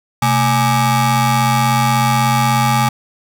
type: ring-modulated tone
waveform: 30% pulse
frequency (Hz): 352.8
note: F4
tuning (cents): +18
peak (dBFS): -6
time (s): 0.22-2.89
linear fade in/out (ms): 5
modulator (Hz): 481
effects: none